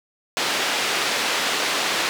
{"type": "band-pass noise", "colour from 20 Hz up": "white", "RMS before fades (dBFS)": -23, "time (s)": [0.37, 2.09], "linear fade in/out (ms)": 0, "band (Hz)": [270, 4000], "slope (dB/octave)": 12, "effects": []}